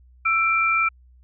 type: tone pair together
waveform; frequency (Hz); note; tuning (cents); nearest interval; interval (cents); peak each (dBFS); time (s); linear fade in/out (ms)
sine; 1332 / 2359; E6 / D7; +18 / +7; minor seventh; 989; -20; 0.25-0.89; 10
effects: added 62 Hz sine -49 dBFS peak until 1.23 s